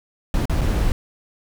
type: noise with dropouts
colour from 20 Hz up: brown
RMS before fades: -19 dBFS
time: 0.34-0.92 s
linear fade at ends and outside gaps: 1 ms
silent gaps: 0.455-0.496 / 0.611-0.615 s
effects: none